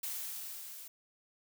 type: noise with level ramp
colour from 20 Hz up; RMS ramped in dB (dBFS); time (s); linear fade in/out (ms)
blue; -38 to -49; 0.03-0.88; 5
effects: none